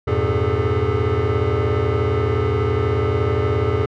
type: tone cluster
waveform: square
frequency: 84.7 / 101.8 / 118.7 / 405 / 436.8 Hz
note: E2 / G#2 / A#2 / G#4 / A4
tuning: +48 / -34 / +32 / -43 / -13 cents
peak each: -24 dBFS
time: 0.07-3.86 s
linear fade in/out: 10 ms
effects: low-pass 2000 Hz 12 dB/octave